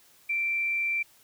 sine tone with frequency modulation, 2349 Hz, D7, in tune, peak -25 dBFS, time 0.29-1.03 s, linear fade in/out 10 ms, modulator 84.9 Hz, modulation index 0.24, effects white hiss -59 dBFS RMS until 1.23 s

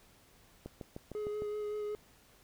click train, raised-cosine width 2 ms, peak -29 dBFS, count 6, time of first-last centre 0.66-1.421 s, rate 6.57 Hz
triangle tone with vibrato, 420 Hz, G#4, 19 cents sharp, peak -33 dBFS, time 1.15-1.95 s, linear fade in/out 0 ms, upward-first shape sine, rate 5.3 Hz, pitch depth 14 cents each way
effects pink hiss -63 dBFS RMS until 2.43 s

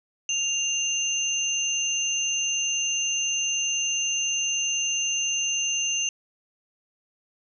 sine tone pair together, 2794 / 6225 Hz, F7 / G8, 0 / -13 cents, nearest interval octave + major second, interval 1387 cents, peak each -26 dBFS, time 0.29-6.09 s, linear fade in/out 2 ms, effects none

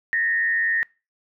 sine tone with frequency modulation, 1842 Hz, A#6, 21 cents flat, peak -19 dBFS, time 0.13-0.83 s, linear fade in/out 0 ms, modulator 99.1 Hz, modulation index 0.68, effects noise-tail reverb RT60 0.3 s tail -24 dB re dry

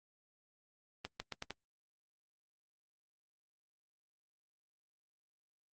accelerating click train, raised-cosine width 0.2 ms, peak -22 dBFS, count 5, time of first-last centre 1.05-1.507 s, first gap 150 ms, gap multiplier 0.82, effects Opus 24 kbps

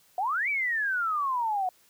sine exponential two-way sweep, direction up then down, 698.5 to 2349 to 720 Hz, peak -25 dBFS, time 0.18-1.69 s, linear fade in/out 2 ms, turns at 0.49 s, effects white hiss -62 dBFS RMS until 1.89 s

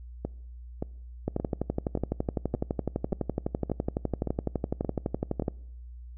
two click trains, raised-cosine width 2 ms, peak -14 / -17 dBFS, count 51 / 10, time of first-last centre 1.28-5.482 / 0.25-5.422 s, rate 11.9 / 1.74 Hz, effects noise-tail reverb RT60 0.8 s tail -25 dB re dry + added 60 Hz sine -41 dBFS peak until 6.17 s

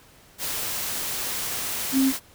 sine tone in noise, 266.7 Hz, C4, 33 cents sharp, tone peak -17 dBFS, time 1.92-2.13 s, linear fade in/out 50 ms, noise white, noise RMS -29 dBFS, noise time 0.38-2.2 s, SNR +9 dB, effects pink hiss -53 dBFS RMS until 2.34 s

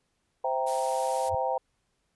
sine chord, C dominant seventh, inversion none, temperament equal with one note detuned, 520.5 / 659.3 / 784 / 932.3 Hz, C5 / E5 / G5 / Bb5, -9 / 0 / 0 / 0 cents, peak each -30 / -33 / -30 / -32 dBFS, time 0.44-1.58 s, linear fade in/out 5 ms
blue noise, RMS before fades -38 dBFS, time 0.66-1.3 s, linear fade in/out 20 ms
sine tone with exponential growth, 89.7 Hz, F2, 47 cents sharp, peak -30 dBFS, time 1.26-1.35 s, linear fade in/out 5 ms, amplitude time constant 19 ms
effects pink hiss -75 dBFS RMS until 2.15 s + resampled to 24000 Hz

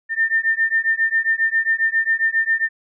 sine beating tone pair, 1800 / 1807.4 Hz, A6 / A6, +39 / +46 cents, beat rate 7.4 Hz, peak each -19 dBFS, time 0.09-2.69 s, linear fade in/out 50 ms, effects none

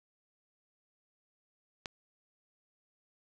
click, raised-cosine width 0.2 ms, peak -20 dBFS, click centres 1.858 s, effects none

